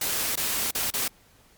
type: noise with dropouts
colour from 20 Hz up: white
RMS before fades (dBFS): -27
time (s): 0.01-1.08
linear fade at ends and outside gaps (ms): 5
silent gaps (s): 0.356-0.373 / 0.71-0.749 / 0.905-0.937
effects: pink hiss -58 dBFS RMS until 1.57 s + Opus 48 kbps